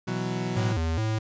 30% pulse chord, B suspended fourth, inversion none, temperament equal, 123.47 / 164.81 / 185 Hz, B2 / E3 / F#3, 0 / 0 / 0 cents, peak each -29 / -32 / -28 dBFS, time 0.07-0.73 s, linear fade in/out 10 ms
square tone with vibrato, 94.4 Hz, F#2, 35 cents sharp, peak -25 dBFS, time 0.56-1.19 s, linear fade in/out 10 ms, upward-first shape square, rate 2.4 Hz, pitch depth 260 cents each way
effects resampled to 16000 Hz

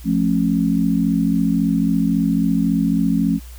sine chord, F augmented, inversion none, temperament just, 174.61 / 218.3 / 272.8 Hz, F3 / A3 / C#4, 0 / -13 / -28 cents, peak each -19 dBFS, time 0.04-3.4 s, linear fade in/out 50 ms, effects added 60 Hz sine -34 dBFS peak until 3.58 s + white hiss -46 dBFS RMS until 3.58 s

